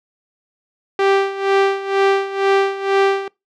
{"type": "tone with tremolo", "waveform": "sawtooth", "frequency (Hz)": 392, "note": "G4", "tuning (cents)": 0, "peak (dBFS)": -7, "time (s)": [0.99, 3.28], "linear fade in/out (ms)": 2, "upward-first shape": "sine", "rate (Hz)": 2.1, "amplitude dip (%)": 80, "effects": ["noise-tail reverb RT60 0.2 s tail -23 dB re dry", "low-pass 3000 Hz 12 dB/octave"]}